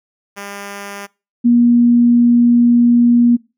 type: tone pair in turn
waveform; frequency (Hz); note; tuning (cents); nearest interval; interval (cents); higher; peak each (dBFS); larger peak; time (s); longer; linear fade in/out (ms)
5% pulse / sine; 201 / 239; G3 / A#3; +44 / +43; minor third; 299; second; -16 / -7; second; 0.36-1.07 / 1.44-3.37; second; 20
effects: noise-tail reverb RT60 0.3 s tail -24 dB re dry